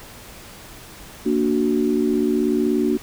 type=chord; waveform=sine; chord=Bb augmented; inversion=none; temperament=equal; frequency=233.1 / 293.7 / 370 Hz; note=Bb3 / D4 / F#4; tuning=0 / 0 / 0 cents; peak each=-21 dBFS; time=1.25-2.98 s; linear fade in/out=20 ms; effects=pink hiss -41 dBFS RMS until 3.02 s